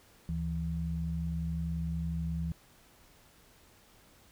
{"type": "tone pair together", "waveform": "sine", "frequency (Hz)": [73.53, 164.81], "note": ["D2", "E3"], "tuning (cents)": [3, 0], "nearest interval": "octave + major second", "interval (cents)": 1397, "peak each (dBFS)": [-35, -33], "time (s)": [0.29, 2.52], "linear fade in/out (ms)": 0, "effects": ["pink hiss -61 dBFS RMS until 4.31 s"]}